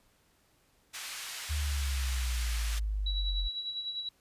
pink band-pass noise, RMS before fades -41 dBFS, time 0.93-2.8 s, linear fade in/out 20 ms, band 1700 to 11000 Hz, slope 12 dB/octave
sine exponential sweep, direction down, 75.7 to 44.06 Hz, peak -29 dBFS, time 1.49-3.49 s, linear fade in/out 20 ms
sine tone with tremolo, 3909 Hz, B7, 19 cents flat, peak -32 dBFS, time 3.06-4.09 s, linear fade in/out 5 ms, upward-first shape sine, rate 10 Hz, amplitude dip 55%
effects pink hiss -68 dBFS RMS until 4.2 s + resampled to 32000 Hz

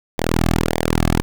sawtooth tone with flanger, 40.74 Hz, E1, 20 cents flat, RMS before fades -18 dBFS, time 0.18-1.22 s, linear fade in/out 0 ms, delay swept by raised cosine 0.72 to 2.12 ms, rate 1.7 Hz, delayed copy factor -1, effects none

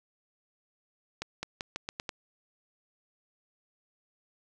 accelerating click train, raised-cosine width 0.2 ms, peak -17 dBFS, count 7, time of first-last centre 1.22-2.092 s, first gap 210 ms, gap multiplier 0.85, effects none

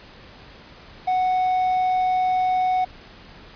triangle tone, 740 Hz, F#5, in tune, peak -16 dBFS, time 1.07-2.85 s, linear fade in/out 10 ms, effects pink hiss -45 dBFS RMS until 3.55 s + resampled to 11025 Hz

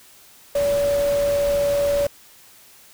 sine tone in noise, 571 Hz, D5, 49 cents flat, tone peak -17 dBFS, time 0.55-2.07 s, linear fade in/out 5 ms, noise pink, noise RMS -32 dBFS, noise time 0.55-2.07 s, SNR +12 dB, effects white hiss -49 dBFS RMS until 2.93 s

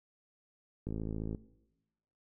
click train, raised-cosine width 3 ms, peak -25 dBFS, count 27, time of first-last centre 0.87-1.348 s, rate 54.4 Hz, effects noise-tail reverb RT60 1.0 s tail -19 dB re dry

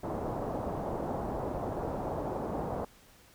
white low-pass noise, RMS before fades -35 dBFS, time 0.03-2.85 s, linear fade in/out 5 ms, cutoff 820 Hz, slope 24 dB/octave, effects pink hiss -59 dBFS RMS until 3.34 s

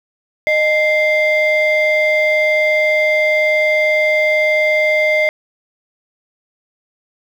sine tone pair together, 615.5 / 2093 Hz, D#5 / C7, -19 / 0 cents, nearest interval octave + major sixth, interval 2119 cents, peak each -12 dBFS, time 0.47-5.29 s, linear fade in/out 0 ms, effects tanh soft clip ceiling -8 dBFS + 7-bit

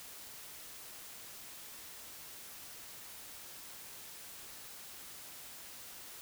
silence, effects white hiss -50 dBFS RMS until 6.21 s

